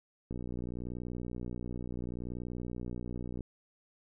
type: click train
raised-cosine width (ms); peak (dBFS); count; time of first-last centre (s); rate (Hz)
3; -27; 189; 0.31-3.407; 60.7
effects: none